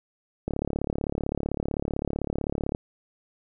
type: click train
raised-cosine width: 2 ms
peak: -14 dBFS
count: 82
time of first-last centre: 0.48-2.749 s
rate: 35.7 Hz
effects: none